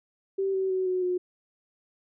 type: tone with pitch steps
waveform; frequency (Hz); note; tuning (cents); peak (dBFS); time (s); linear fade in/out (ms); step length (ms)
sine; 388.1 / 381.2 / 374.4 / 367.8 / 361.3; G4 / G4 / F#4 / F#4 / F#4; -17 / -48 / +20 / -10 / -41; -24; 0.38-1.18; 10; 160
effects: none